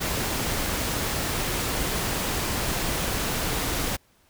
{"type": "noise", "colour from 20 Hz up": "pink", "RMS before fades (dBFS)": -27, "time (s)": [0, 3.97], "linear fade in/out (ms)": 20, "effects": ["pink hiss -62 dBFS RMS until 4.29 s"]}